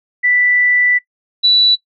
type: tone pair in turn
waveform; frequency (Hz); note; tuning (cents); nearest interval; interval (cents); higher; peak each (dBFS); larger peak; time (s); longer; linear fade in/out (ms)
sine; 1975.5 / 3951; B6 / B7; 0 / 0; octave; 1200; second; -10 / -7; second; 0.23-0.99 / 1.43-1.76; first; 20
effects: noise-tail reverb RT60 0.1 s tail -19 dB re dry